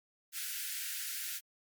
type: high-pass noise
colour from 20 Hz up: white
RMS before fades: -39 dBFS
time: 0.32-1.41 s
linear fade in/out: 50 ms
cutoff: 1400 Hz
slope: 96 dB/octave
effects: MP3 96 kbps